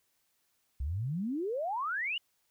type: exponential sweep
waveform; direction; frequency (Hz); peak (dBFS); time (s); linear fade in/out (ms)
sine; up; 61.74 to 2993; -31; 0.8-2.18; 5
effects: white hiss -75 dBFS RMS until 2.5 s